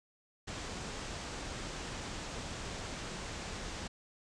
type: low-pass noise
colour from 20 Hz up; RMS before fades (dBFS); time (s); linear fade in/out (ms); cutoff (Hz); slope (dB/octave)
pink; -42; 0.47-3.88; 10; 8200; 48
effects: none